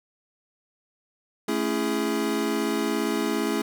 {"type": "chord", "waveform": "square", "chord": "A major seventh", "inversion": "none", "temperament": "equal with one note detuned", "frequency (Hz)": [220, 277.2, 335, 415.3], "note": ["A3", "C#4", "E4", "G#4"], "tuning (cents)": [0, 0, 28, 0], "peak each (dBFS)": -30, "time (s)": [1.48, 3.62], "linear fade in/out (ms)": 5, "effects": []}